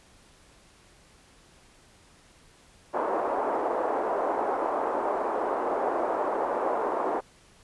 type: band-pass noise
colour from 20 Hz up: white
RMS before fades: -28 dBFS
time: 2.93-7.21 s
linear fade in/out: 20 ms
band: 340 to 960 Hz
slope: 24 dB/octave
effects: pink hiss -57 dBFS RMS until 7.63 s + resampled to 24000 Hz